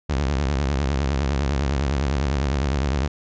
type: tone with vibrato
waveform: sawtooth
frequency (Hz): 69.3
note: C#2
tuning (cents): 0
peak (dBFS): -16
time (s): 0.09-3.08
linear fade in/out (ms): 10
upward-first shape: triangle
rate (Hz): 9.9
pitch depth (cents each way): 200
effects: resampled to 16000 Hz